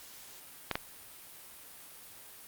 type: clicks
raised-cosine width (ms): 0.3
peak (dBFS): -14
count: 2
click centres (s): 0.713 / 0.755
effects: white hiss -51 dBFS RMS until 2.47 s + Opus 48 kbps